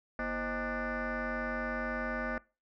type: tone with frequency modulation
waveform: sine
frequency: 622 Hz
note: D#5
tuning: 1 cent flat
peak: -31 dBFS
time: 0.19-2.38 s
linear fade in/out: 2 ms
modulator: 287 Hz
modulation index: 4.2
effects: noise-tail reverb RT60 0.3 s tail -23 dB re dry + tanh soft clip ceiling -28 dBFS